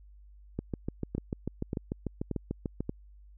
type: two click trains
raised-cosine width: 3 ms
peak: -19 / -19 dBFS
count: 16 / 4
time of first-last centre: 0.59-2.806 / 1.15-2.894 s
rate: 6.77 / 1.72 Hz
effects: added 50 Hz sine -51 dBFS peak until 3.37 s